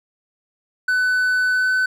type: tone with pitch glide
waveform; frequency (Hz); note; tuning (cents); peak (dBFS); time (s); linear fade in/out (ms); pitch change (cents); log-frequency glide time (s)
triangle; 1500 to 1511.3; F#6 to F#6; +23 to +36; -14; 0.88-1.86; 5; +13; 1.47-1.71
effects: none